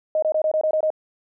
sine tone bursts, 623 Hz, D#5, 2 cents sharp, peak -17 dBFS, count 8, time 0.15-0.903 s, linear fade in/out 2 ms, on 74 ms, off 23 ms, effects none

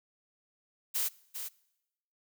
blue noise with echo, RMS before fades -31 dBFS, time 0.94-1.09 s, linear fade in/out 20 ms, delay 400 ms, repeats 1, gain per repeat -8 dB, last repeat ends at 1.49 s, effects noise-tail reverb RT60 0.9 s tail -23 dB re dry

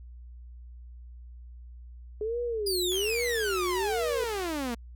sine tone with vibrato, 415.3 Hz, G#4, in tune, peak -28 dBFS, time 2.21-4.24 s, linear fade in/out 2 ms, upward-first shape sine, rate 1.2 Hz, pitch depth 260 cents each way
sawtooth exponential sweep, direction down, 4978 to 226.2 Hz, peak -26 dBFS, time 2.66-4.75 s, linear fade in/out 10 ms
click train, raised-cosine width 0.2 ms, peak -27 dBFS, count 130, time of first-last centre 2.92-4.484 s, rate 82.5 Hz
effects added 60 Hz sine -43 dBFS peak until 4.95 s

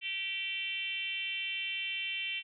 sine tone with frequency modulation, 2717 Hz, F7, 48 cents flat, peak -33 dBFS, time 0.01-2.43 s, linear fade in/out 50 ms, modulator 388 Hz, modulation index 1.3, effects none

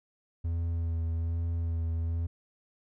triangle tone with vibrato, 83.2 Hz, E2, 17 cents sharp, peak -26 dBFS, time 0.44-2.27 s, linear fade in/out 10 ms, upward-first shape sine, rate 1.2 Hz, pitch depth 20 cents each way, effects none

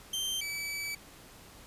sawtooth tone pair in turn, 3136 / 2297 Hz, G7 / D7, 0 / -39 cents, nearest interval perfect fourth, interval 539 cents, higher first, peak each -28 / -31 dBFS, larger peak first, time 0.13-0.41 / 0.41-0.95 s, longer second, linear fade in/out 5 ms, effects pink hiss -53 dBFS RMS until 1.66 s + resampled to 32000 Hz

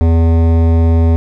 sine tone with hard clipping, 82.6 Hz, E2, 4 cents sharp, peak -9 dBFS, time 0.01-1.16 s, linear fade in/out 0 ms, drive 15 dB, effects none

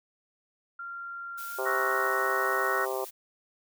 sine tone with pitch glide, 1385 to 1401.1 Hz, F6 to F6, -15 to +5 cents, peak -36 dBFS, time 0.79-2.07 s, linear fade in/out 5 ms, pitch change +20 cents, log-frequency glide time 1.47-1.61 s
blue noise, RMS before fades -43 dBFS, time 1.37-3.11 s, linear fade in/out 20 ms
harmonic tone, 130.81 Hz, C3, in tune, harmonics 3 / 4 / 5 / 6 / 7 / 8 / 9, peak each -33 / -35 / -37 / -39 / -40 / -41 / -42 dBFS, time 1.58-3.05 s, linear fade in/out 10 ms
sine chord, F# dominant seventh, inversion second, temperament equal, 1108.7 / 1318.5 / 1480 / 1864.7 Hz, C#6 / E6 / F#6 / A#6, 0 / 0 / 0 / 0 cents, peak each -32 dBFS, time 1.65-2.86 s, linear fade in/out 20 ms
effects none

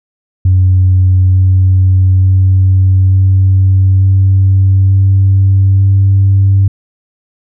sine tone with pitch steps, 92.7 / 93.51 / 94.32 / 95.14 / 95.97 / 96.8 / 97.65 Hz, F#2 / F#2 / F#2 / F#2 / G2 / G2 / G2, +4 / +19 / +34 / +49 / -36 / -21 / -6 cents, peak -3 dBFS, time 0.45-6.68 s, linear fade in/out 5 ms, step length 890 ms, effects tanh soft clip ceiling -1 dBFS

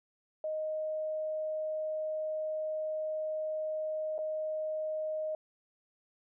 sine tone with dropouts, 622.3 Hz, D#5, in tune, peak -32 dBFS, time 0.44-5.35 s, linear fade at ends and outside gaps 2 ms, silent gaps 4.181-4.188 s, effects none

